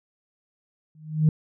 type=tone with exponential growth; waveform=sine; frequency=155.2 Hz; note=D#3; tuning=4 cents flat; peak=-11 dBFS; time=0.95-1.29 s; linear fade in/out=2 ms; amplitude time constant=73 ms; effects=tanh soft clip ceiling -10 dBFS